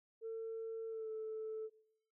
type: tone with pitch glide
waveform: sine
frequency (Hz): 450 to 438.2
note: A4 to A4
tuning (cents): +39 to -7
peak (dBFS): -39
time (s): 0.21-1.7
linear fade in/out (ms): 50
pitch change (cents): -46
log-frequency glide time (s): 0.88-1.1
effects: noise-tail reverb RT60 0.7 s tail -19 dB re dry + tanh soft clip ceiling -37 dBFS